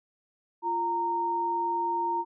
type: tone pair together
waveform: sine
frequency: 346.4 / 924.8 Hz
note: F4 / A#5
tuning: -14 / -14 cents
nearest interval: octave + perfect fourth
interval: 1700 cents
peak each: -34 / -26 dBFS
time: 0.62-2.25 s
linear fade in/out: 50 ms
effects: none